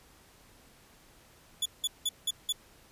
sawtooth tone bursts, 3446 Hz, A7, 37 cents flat, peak -24 dBFS, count 5, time 1.62-2.525 s, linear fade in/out 5 ms, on 37 ms, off 180 ms, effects pink hiss -59 dBFS RMS until 2.91 s + resampled to 32000 Hz

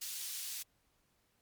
pink high-pass noise, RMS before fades -42 dBFS, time 0.01-0.63 s, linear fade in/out 10 ms, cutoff 4300 Hz, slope 12 dB/octave, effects pink hiss -75 dBFS RMS until 1.41 s + MP3 96 kbps

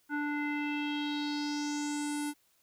square tone with low-pass filter sweep, 293.7 Hz, D4, in tune, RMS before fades -34 dBFS, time 0.09-2.34 s, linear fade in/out 50 ms, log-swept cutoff 1500 to 11000 Hz, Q 4.1, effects white hiss -70 dBFS RMS until 2.62 s

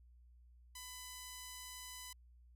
5% pulse tone, 1002 Hz, B5, 25 cents sharp, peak -36 dBFS, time 0.75-2.13 s, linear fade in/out 5 ms, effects added 60 Hz sine -60 dBFS peak until 2.55 s

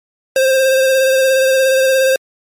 square tone with vibrato, 528 Hz, C5, 16 cents sharp, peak -10 dBFS, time 0.36-2.16 s, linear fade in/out 2 ms, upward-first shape sine, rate 17 Hz, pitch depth 22 cents each way, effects MP3 64 kbps

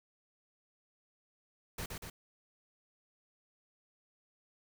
pink noise with echo, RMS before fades -40 dBFS, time 1.78-1.86 s, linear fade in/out 5 ms, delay 120 ms, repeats 2, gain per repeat -3 dB, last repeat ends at 2.1 s, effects none

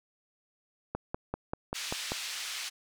click train, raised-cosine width 1 ms, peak -18 dBFS, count 7, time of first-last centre 0.95-2.12 s, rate 5.13 Hz
pink band-pass noise, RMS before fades -38 dBFS, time 1.74-2.7 s, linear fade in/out 20 ms, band 2400 to 6800 Hz, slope 12 dB/octave
effects none

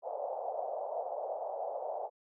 white band-pass noise, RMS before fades -38 dBFS, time 0.02-2.1 s, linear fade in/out 50 ms, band 520 to 770 Hz, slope 48 dB/octave, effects none

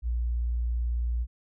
sine tone, 59.1 Hz, A#1, 24 cents sharp, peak -25 dBFS, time 0.02-1.27 s, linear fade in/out 50 ms, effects none

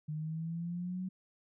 sine exponential sweep, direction up, 151.3 to 187.6 Hz, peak -35 dBFS, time 0.08-1.09 s, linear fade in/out 10 ms, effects none

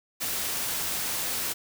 white noise, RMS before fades -30 dBFS, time 0.2-1.54 s, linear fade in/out 20 ms, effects none

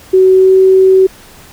sine tone with pitch glide, 375.7 to 379 Hz, F#4 to F#4, +26 to +42 cents, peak -3 dBFS, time 0.13-1.07 s, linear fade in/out 10 ms, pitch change +16 cents, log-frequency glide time 0.31-0.55 s, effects pink hiss -38 dBFS RMS until 1.52 s

